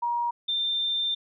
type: tone pair in turn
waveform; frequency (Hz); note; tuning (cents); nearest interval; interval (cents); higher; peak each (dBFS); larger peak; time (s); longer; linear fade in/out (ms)
sine; 950 / 3587; A#5 / A7; +33 / +33; octave + major seventh; 2300; second; -24; neither; 0.02-0.31 / 0.48-1.15; second; 10
effects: none